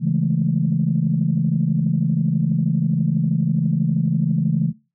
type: chord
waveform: sine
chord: A major seventh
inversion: first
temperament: equal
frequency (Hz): 138.59 / 164.81 / 207.7 / 220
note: C#3 / E3 / G#3 / A3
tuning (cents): 0 / 0 / 0 / 0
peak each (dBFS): -21 / -19 / -25 / -25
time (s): 0-4.73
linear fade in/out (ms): 50
effects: noise-tail reverb RT60 0.3 s tail -21 dB re dry + tanh soft clip ceiling -6 dBFS